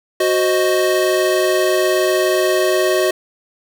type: chord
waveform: square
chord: C diminished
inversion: second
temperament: equal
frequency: 370 / 523.3 / 622.3 Hz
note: Gb4 / C5 / Eb5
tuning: 0 / 0 / 0 cents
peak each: -17 / -23 / -18 dBFS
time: 0.2-3.11 s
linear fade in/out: 5 ms
effects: none